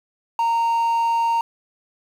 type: tone with quantisation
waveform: triangle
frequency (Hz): 924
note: A#5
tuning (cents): -16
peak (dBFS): -15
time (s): 0.39-1.41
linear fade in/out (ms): 2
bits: 7
effects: none